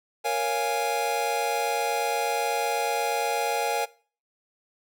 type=chord; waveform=square; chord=Bb minor seventh; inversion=none; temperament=equal with one note detuned; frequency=466.2 / 554.4 / 698.5 / 827.7 Hz; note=Bb4 / Db5 / F5 / Ab5; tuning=0 / 0 / 0 / -6 cents; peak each=-31 / -33 / -32 / -28 dBFS; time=0.24-3.86 s; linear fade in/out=20 ms; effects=noise-tail reverb RT60 0.4 s tail -20 dB re dry